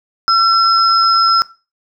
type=tone pair together; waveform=sine; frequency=1346 / 5125 Hz; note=E6 / E8; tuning=+36 / -50 cents; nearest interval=octave + major seventh; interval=2314 cents; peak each=-10 / -14 dBFS; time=0.28-1.42 s; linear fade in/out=0 ms; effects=noise-tail reverb RT60 0.3 s tail -18 dB re dry